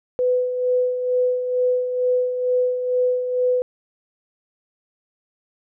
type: tone with tremolo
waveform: sine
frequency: 500 Hz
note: B4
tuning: 21 cents sharp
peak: -15 dBFS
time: 0.19-3.62 s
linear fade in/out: 0 ms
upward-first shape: sine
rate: 2.2 Hz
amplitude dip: 55%
effects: none